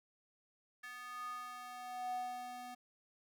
square tone with high-pass filter sweep, 247.1 Hz, B3, 1 cent sharp, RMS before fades -45 dBFS, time 0.83-2.75 s, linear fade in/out 10 ms, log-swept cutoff 1600 to 510 Hz, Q 6.9, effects none

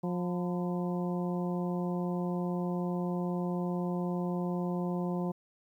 harmonic tone with a mistuned harmonic, 177.6 Hz, F3, 29 cents sharp, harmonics 1 / 2 / 3 / 4 / 5 / 6, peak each -31 / -37 / -41 / -43 / -45 / -47 dBFS, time 0.03-5.32 s, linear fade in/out 10 ms, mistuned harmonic 6, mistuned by -85 cents, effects 11-bit

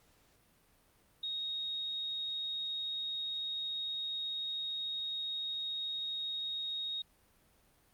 sine tone, 3747 Hz, A#7, 8 cents sharp, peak -35 dBFS, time 1.23-7.02 s, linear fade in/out 5 ms, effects pink hiss -68 dBFS RMS until 7.93 s + Opus 48 kbps

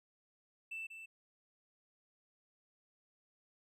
triangle tone with echo, 2657 Hz, E7, 13 cents sharp, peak -38 dBFS, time 0.71-0.87 s, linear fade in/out 10 ms, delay 190 ms, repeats 1, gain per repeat -8 dB, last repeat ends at 1.06 s, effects tanh soft clip ceiling -37 dBFS

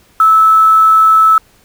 sine tone with quantisation, 1306 Hz, E6, 17 cents flat, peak -4 dBFS, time 0.2-1.38 s, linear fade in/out 2 ms, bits 5, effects pink hiss -49 dBFS RMS until 1.64 s

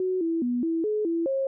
sine tone with pitch steps, 370.8 / 330.2 / 244.1 / 328.5 / 425.3 / 333.7 / 539 Hz, F#4 / E4 / B3 / E4 / G#4 / E4 / C#5, +4 / +3 / -20 / -6 / +41 / +21 / -49 cents, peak -23 dBFS, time 0-1.47 s, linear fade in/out 2 ms, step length 210 ms, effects none

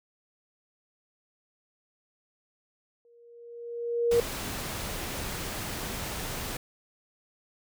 sine tone with exponential growth, 471.7 Hz, A#4, 20 cents sharp, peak -18 dBFS, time 3.05-4.2 s, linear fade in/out 1 ms, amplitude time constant 250 ms
pink noise, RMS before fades -35 dBFS, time 4.11-6.57 s, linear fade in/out 5 ms
effects none

